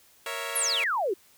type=chord; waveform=10% pulse; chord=A# diminished; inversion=none; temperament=equal; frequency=466.2 / 554.4 / 659.3 Hz; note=A#4 / C#5 / E5; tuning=0 / 0 / 0 cents; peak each=-28 / -27 / -28 dBFS; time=0.26-0.84 s; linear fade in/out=2 ms
type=exponential sweep; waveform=sine; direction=down; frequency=12000 to 346.1 Hz; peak=-24 dBFS; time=0.55-1.14 s; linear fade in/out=10 ms
effects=white hiss -59 dBFS RMS until 1.37 s